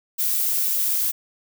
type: noise with high-pass filter sweep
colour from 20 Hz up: violet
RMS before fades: -22 dBFS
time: 0.18-1.12 s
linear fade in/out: 20 ms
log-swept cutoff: 270 to 630 Hz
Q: 6.1
effects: none